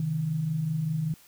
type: tone pair together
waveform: sine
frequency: 133.1 / 158.28 Hz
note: C3 / D#3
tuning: +30 / +30 cents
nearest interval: minor third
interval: 300 cents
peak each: -34 / -26 dBFS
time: 0-1.14 s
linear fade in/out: 2 ms
effects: white hiss -56 dBFS RMS until 1.27 s